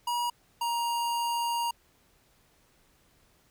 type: tone pair in turn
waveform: square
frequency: 959 / 941.4 Hz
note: A#5 / A#5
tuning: +49 / +17 cents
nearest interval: unison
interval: 32 cents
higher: first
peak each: -28 dBFS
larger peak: neither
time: 0.07-0.3 / 0.61-1.71 s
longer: second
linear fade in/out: 5 ms
effects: pink hiss -65 dBFS RMS until 3.5 s